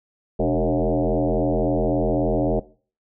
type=tone with frequency modulation; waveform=sine; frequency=123.47 Hz; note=B2; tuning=in tune; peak=-17 dBFS; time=0.39-2.6 s; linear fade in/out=10 ms; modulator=83.7 Hz; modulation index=6.6; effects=noise-tail reverb RT60 0.4 s tail -19 dB re dry